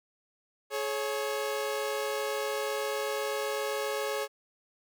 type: tone pair together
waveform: sawtooth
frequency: 423.6 / 551.4 Hz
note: G#4 / C#5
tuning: +34 / -9 cents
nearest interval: perfect fourth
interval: 457 cents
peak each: -29 / -29 dBFS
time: 0.7-4.28 s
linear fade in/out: 50 ms
effects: none